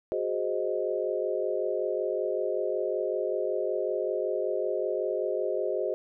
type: chord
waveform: sine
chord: Ab dominant seventh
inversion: third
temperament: equal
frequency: 370 / 415.3 / 523.3 / 622.3 Hz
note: Gb4 / Ab4 / C5 / Eb5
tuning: 0 / 0 / 0 / 0 cents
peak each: -32 dBFS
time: 0.12-5.94 s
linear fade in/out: 0 ms
effects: none